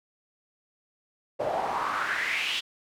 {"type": "noise with band-pass filter sweep", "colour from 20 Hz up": "pink", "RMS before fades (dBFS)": -29, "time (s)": [1.39, 2.61], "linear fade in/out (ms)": 20, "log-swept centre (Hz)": [560, 3300], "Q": 4.3, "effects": []}